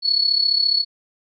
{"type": "tone with amplitude modulation", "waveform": "sine", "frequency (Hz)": 4400, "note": "C#8", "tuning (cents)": -14, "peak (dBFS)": -12, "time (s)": [0.02, 0.85], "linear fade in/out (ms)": 50, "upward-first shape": "sine", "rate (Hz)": 34.6, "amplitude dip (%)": 75, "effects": []}